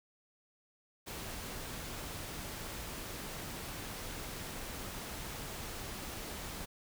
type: noise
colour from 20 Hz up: pink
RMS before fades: -43 dBFS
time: 1.06-6.66 s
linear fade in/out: 20 ms
effects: none